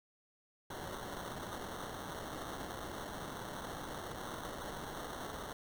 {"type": "noise with sample-and-hold", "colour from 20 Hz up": "blue", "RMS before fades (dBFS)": -44, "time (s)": [0.7, 5.53], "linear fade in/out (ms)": 5, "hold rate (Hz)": 2450, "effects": []}